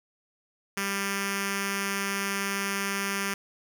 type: tone with notch filter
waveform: 5% pulse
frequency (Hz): 197.7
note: G3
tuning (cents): +15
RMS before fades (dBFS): -30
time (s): 0.77-3.34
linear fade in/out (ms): 2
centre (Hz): 680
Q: 0.79
effects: none